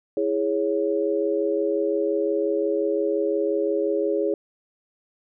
sine chord, C# minor, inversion first, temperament equal, 329.6 / 415.3 / 554.4 Hz, E4 / G#4 / C#5, 0 / 0 / 0 cents, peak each -26 / -23 / -26 dBFS, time 0.17-4.34 s, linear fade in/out 2 ms, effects none

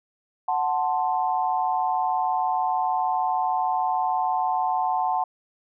sine chord, F# diminished, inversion none, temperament equal, 740 / 880 / 1046.5 Hz, F#5 / A5 / C6, 0 / 0 / 0 cents, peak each -24 / -25 / -29 dBFS, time 0.48-5.24 s, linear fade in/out 5 ms, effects none

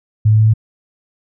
sine tone with pitch steps, 107.6 / 108.41 / 109.23 / 110.05 Hz, A2 / A2 / A2 / A2, -38 / -25 / -12 / +1 cents, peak -7 dBFS, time 0.25-0.538 s, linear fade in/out 10 ms, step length 72 ms, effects none

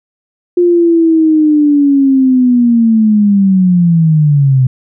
sine linear sweep, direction down, 354.8 to 126.6 Hz, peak -5 dBFS, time 0.57-4.67 s, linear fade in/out 5 ms, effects none

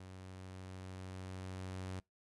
sawtooth tone with level ramp, 93.3 Hz, F#2, 15 cents sharp, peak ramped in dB -46 to -37 dBFS, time 0-2 s, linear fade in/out 5 ms, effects noise-tail reverb RT60 0.2 s tail -26 dB re dry + resampled to 24000 Hz

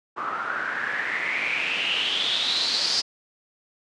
white noise with low-pass filter sweep, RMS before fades -26 dBFS, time 0.16-3.02 s, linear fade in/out 20 ms, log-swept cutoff 1200 to 5000 Hz, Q 7.3, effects high-pass 200 Hz 12 dB/octave + resampled to 22050 Hz

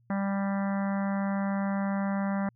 harmonic tone, 197.1 Hz, G3, 10 cents sharp, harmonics 1 / 3 / 4 / 5 / 6 / 7 / 8 / 9 / 10, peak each -27 / -37 / -39 / -41 / -43 / -44 / -45 / -46 / -47 dBFS, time 0.1-2.49 s, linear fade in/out 2 ms, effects added 118 Hz sine -62 dBFS peak until 2.55 s

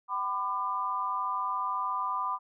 sine tone cluster, 766 / 1003 / 1197 Hz, G5 / B5 / D6, -40 / +26 / +33 cents, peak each -40 / -31 / -32 dBFS, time 0.08-2.39 s, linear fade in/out 50 ms, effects none

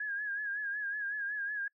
sine tone with vibrato, 1656 Hz, G#6, 5 cents flat, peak -33 dBFS, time 0-1.68 s, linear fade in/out 5 ms, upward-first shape sine, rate 5.4 Hz, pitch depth 63 cents each way, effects noise-tail reverb RT60 0.1 s tail -25 dB re dry

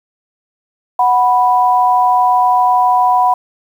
sine tone pair together, 739 / 986.4 Hz, F#5 / B5, -2 / -2 cents, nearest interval perfect fourth, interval 500 cents, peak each -11 dBFS, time 0.99-3.34 s, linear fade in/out 5 ms, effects 7-bit

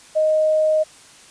sine tone, 622.3 Hz, D#5, in tune, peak -14 dBFS, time 0.15-0.84 s, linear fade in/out 20 ms, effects white hiss -46 dBFS RMS until 1.3 s + resampled to 22050 Hz

